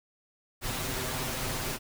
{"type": "noise with comb filter", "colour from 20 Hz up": "pink", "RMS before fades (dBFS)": -33, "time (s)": [0.61, 1.79], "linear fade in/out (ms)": 50, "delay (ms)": 7.8, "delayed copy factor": 0.65, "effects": []}